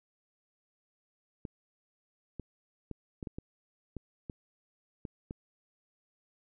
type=clicks; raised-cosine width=3 ms; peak=-26 dBFS; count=10; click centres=1.452 / 2.397 / 2.913 / 3.228 / 3.272 / 3.385 / 3.967 / 4.298 / 5.052 / 5.309 s; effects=none